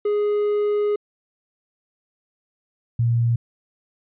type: tone pair in turn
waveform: triangle / sine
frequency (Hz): 415.3 / 117.49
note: G#4 / A#2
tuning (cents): 0 / +14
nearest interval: octave + minor seventh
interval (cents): 2186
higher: first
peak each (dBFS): -16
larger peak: neither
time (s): 0.05-0.96 / 2.99-3.36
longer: first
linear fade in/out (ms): 5
effects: resampled to 8000 Hz